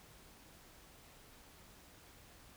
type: silence
effects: pink hiss -60 dBFS RMS until 2.56 s